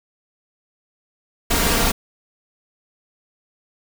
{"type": "noise with comb filter", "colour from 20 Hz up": "pink", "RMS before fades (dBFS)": -18, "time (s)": [1.5, 1.92], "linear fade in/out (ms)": 10, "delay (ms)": 4.3, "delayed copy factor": 0.55, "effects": []}